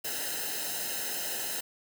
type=noise with comb filter; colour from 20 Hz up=white; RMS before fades=-34 dBFS; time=0.04-1.61 s; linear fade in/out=10 ms; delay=0.87 ms; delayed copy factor=-0.9; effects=none